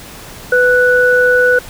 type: tone pair together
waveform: sine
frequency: 497.3 / 1480 Hz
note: B4 / F#6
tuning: +12 / 0 cents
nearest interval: octave + perfect fifth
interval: 1888 cents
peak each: -10 dBFS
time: 0.52-1.59 s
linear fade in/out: 5 ms
effects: pink hiss -33 dBFS RMS until 1.69 s